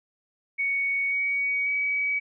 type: tone with pitch steps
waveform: sine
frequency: 2229 / 2251 / 2273 Hz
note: C#7 / C#7 / C#7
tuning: +9 / +26 / +43 cents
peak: -23 dBFS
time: 0.58-2.2 s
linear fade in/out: 20 ms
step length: 540 ms
effects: none